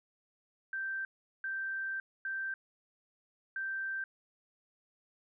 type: tone bursts at uneven times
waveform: sine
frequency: 1565 Hz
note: G6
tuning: 3 cents flat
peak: -34 dBFS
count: 4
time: 0.73-1.05 / 1.44-2 / 2.25-2.54 / 3.56-4.04 s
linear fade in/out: 2 ms
effects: none